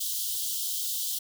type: high-pass noise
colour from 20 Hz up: white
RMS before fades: -31 dBFS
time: 0-1.19 s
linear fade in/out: 10 ms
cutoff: 3000 Hz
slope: 96 dB/octave
effects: none